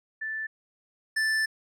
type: tone pair in turn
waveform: sine / square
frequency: 1760 / 1760 Hz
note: A6 / A6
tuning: 0 / 0 cents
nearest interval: unison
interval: 0 cents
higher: neither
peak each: -30 / -24 dBFS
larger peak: second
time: 0.21-0.47 / 1.16-1.46 s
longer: second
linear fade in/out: 10 ms
effects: low-pass 9000 Hz 12 dB/octave